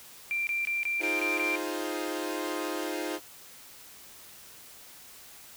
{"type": "tone bursts", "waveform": "sine", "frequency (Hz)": 2364, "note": "D7", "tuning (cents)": 11, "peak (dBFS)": -27, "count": 7, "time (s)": [0.31, 1.556], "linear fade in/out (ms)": 0, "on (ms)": 160, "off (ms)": 21}
{"type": "chord", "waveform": "sawtooth", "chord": "F minor seventh", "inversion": "third", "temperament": "equal", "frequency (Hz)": [311.1, 349.2, 415.3, 523.3], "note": ["Eb4", "F4", "Ab4", "C5"], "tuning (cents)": [0, 0, 0, 0], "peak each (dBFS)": [-31, -32, -35, -35], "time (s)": [0.99, 3.2], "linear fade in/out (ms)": 50}
{"effects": ["white hiss -50 dBFS RMS until 5.56 s"]}